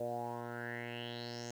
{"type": "tone with low-pass filter sweep", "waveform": "10% pulse", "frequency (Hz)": 119, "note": "A#2", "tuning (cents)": 36, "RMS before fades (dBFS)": -42, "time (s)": [0, 1.51], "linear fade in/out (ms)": 5, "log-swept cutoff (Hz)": [570, 6600], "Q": 6.1, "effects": ["10-bit"]}